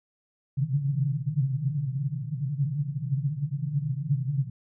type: band-pass noise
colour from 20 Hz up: pink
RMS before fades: -28 dBFS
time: 0.57-4.5 s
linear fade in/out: 5 ms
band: 130 to 150 Hz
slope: 96 dB/octave
effects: none